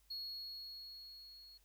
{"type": "tone with level ramp", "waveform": "triangle", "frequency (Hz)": 4327, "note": "C#8", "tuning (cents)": -43, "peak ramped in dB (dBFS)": [-40, -55], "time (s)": [0.1, 1.58], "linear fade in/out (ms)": 10, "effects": ["added 50 Hz sine -70 dBFS peak until 1.64 s", "white hiss -74 dBFS RMS until 1.64 s"]}